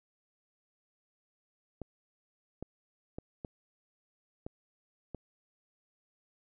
clicks, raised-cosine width 2 ms, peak -26 dBFS, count 6, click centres 1.817 / 2.626 / 3.185 / 3.448 / 4.465 / 5.147 s, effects none

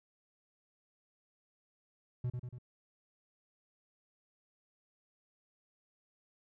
triangle tone with echo, 123.47 Hz, B2, in tune, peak -30 dBFS, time 2.24-2.3 s, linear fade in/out 5 ms, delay 95 ms, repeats 3, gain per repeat -4 dB, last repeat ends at 2.585 s, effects none

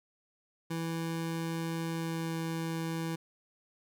25% pulse tone with pitch glide, 164.81 to 163.86 Hz, E3 to E3, 0 to -10 cents, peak -29 dBFS, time 0.7-3.16 s, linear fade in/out 10 ms, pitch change -10 cents, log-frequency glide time 1.88-2.35 s, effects none

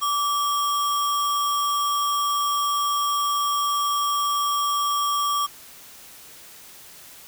sine tone with sample-and-hold, 1161 Hz, D6, 20 cents flat, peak -20 dBFS, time 0.01-5.47 s, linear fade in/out 20 ms, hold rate 4410 Hz, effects white hiss -45 dBFS RMS until 7.27 s

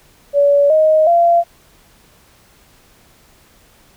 sine tone with pitch steps, 570 / 625.2 / 685.7 Hz, C#5 / D#5 / F5, +48 / +8 / -32 cents, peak -8 dBFS, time 0.33-1.44 s, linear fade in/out 50 ms, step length 370 ms, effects pink hiss -50 dBFS RMS until 3.96 s

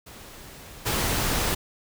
pink noise with level steps, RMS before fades -44 / -25 dBFS, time 0.06-1.55 s, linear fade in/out 10 ms, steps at 0.85 s, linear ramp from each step 20 ms, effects none

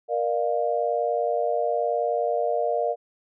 sine tone cluster, 470.1 / 601 / 700 Hz, A#4 / D5 / F5, +15 / +40 / +4 cents, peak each -26 dBFS, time 0.08-2.96 s, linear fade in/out 50 ms, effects none

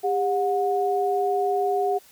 sine tone pair together, 401 / 727.4 Hz, G4 / F#5, +39 / -30 cents, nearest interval minor seventh, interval 1031 cents, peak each -23 dBFS, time 0.03-1.99 s, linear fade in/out 20 ms, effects white hiss -53 dBFS RMS until 2.11 s

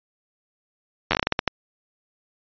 slowing click train, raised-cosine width 0.3 ms, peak -3 dBFS, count 11, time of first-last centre 1.11-1.477 s, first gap 10 ms, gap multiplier 1.27, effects resampled to 11025 Hz

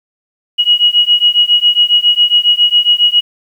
sine beating tone pair, 2900 / 2907.3 Hz, F#7 / F#7, -35 / -31 cents, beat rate 7.3 Hz, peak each -10 dBFS, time 0.58-3.21 s, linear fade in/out 20 ms, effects 7-bit

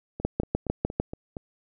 two click trains, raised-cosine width 2 ms, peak -21 / -10 dBFS, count 6 / 6, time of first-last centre 0.2-1.368 / 0.25-1 s, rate 4.28 / 6.67 Hz, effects none

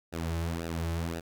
sawtooth tone with flanger, 83.2 Hz, E2, 17 cents sharp, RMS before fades -33 dBFS, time 0.12-1.21 s, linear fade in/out 20 ms, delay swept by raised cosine 0.91 to 4.31 ms, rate 1.9 Hz, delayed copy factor -0.8, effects none

